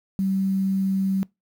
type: tone with quantisation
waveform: sine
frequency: 192.6 Hz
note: G3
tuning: 30 cents flat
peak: -20 dBFS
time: 0.19-1.23 s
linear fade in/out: 0 ms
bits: 8
effects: noise-tail reverb RT60 0.2 s tail -24 dB re dry